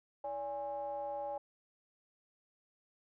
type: ring-modulated tone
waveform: triangle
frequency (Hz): 125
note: B2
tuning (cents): +21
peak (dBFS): -32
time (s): 0.24-1.38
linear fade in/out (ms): 5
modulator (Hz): 700
effects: none